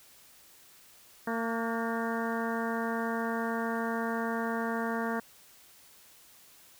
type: harmonic tone with a mistuned harmonic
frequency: 228.4 Hz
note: A#3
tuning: 35 cents flat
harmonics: 1 / 2 / 3 / 4 / 5 / 6 / 7 / 8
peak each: -33 / -36 / -38 / -39 / -40 / -41 / -41 / -42 dBFS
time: 1.27-5.2 s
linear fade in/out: 5 ms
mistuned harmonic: 6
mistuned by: +61 cents
effects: white hiss -57 dBFS RMS until 6.79 s